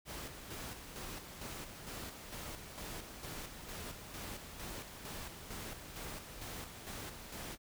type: noise with tremolo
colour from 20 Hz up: pink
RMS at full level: -45 dBFS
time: 0.05-7.58 s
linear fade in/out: 50 ms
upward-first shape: square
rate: 2.2 Hz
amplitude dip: 45%
effects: none